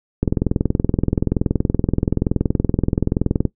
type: click train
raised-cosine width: 3 ms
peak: -3 dBFS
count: 69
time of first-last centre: 0.23-3.453 s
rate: 21.1 Hz
effects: noise-tail reverb RT60 0.1 s tail -19 dB re dry